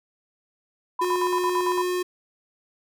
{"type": "tone with tremolo", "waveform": "sine", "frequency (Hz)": 1000, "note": "B5", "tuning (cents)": 21, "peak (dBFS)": -22, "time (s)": [0.99, 1.82], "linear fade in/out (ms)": 5, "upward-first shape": "square", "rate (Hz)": 8.9, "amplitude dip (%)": 75}
{"type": "tone", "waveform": "square", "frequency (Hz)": 360, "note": "F#4", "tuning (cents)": -47, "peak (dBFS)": -24, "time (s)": [1.01, 2.03], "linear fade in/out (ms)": 10}
{"effects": []}